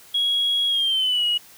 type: tone with pitch glide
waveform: sine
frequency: 3316 to 2903 Hz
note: G#7 to F#7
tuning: -3 to -34 cents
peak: -17 dBFS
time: 0.14-1.38 s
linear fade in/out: 10 ms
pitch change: -231 cents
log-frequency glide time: 0.68-1.24 s
effects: tanh soft clip ceiling -15 dBFS + white hiss -48 dBFS RMS until 1.57 s